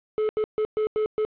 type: tone bursts at uneven times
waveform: triangle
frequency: 430 Hz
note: A4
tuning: 40 cents flat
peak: -19 dBFS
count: 6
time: 0.18-0.29 / 0.37-0.44 / 0.58-0.65 / 0.77-0.87 / 0.96-1.06 / 1.18-1.25 s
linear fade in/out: 0 ms
effects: resampled to 8000 Hz + 8-bit